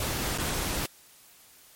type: noise with dropouts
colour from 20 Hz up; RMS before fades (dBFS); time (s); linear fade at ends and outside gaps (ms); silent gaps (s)
pink; -30; 0-0.86; 2; 0.378-0.383
effects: white hiss -55 dBFS RMS until 1.75 s + MP3 64 kbps